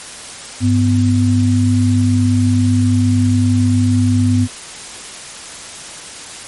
sine tone pair together, 100.45 / 250 Hz, G2 / B3, +43 / +21 cents, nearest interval octave + major third, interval 1578 cents, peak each -12 / -13 dBFS, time 0.6-4.48 s, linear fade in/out 50 ms, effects white hiss -31 dBFS RMS until 6.47 s + MP3 48 kbps

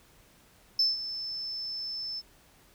sine tone with ADSR envelope, 5274 Hz, E8, in tune, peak -19 dBFS, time 0.79-2.22 s, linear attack 4 ms, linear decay 170 ms, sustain -14 dB, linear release 35 ms, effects tanh soft clip ceiling -18 dBFS + pink hiss -60 dBFS RMS until 2.74 s

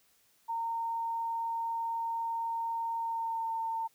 sine tone with pitch glide, 918 to 905.9 Hz, A#5 to A#5, -27 to -50 cents, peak -31 dBFS, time 0.48-3.88 s, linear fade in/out 20 ms, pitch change -23 cents, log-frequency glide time 2.99-3.53 s, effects white hiss -68 dBFS RMS until 3.94 s

